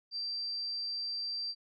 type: tone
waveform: sine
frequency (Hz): 4697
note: D8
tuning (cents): -1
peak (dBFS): -34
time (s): 0.11-1.55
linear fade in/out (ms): 50
effects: none